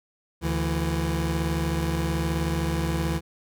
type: tone pair together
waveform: 25% pulse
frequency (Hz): 73.42 / 165.68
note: D2 / E3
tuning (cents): 0 / +9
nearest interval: octave + major second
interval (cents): 1409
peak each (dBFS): -23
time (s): 0.41-3.21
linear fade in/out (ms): 50
effects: none